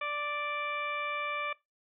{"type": "harmonic tone", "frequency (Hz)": 587.3, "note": "D5", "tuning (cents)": 0, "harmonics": [1, 2, 3, 4, 5, 6], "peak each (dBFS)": [-40, -35, -43, -37, -49, -48], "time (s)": [0.01, 1.53], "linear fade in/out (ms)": 5, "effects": ["noise-tail reverb RT60 0.2 s tail -21 dB re dry"]}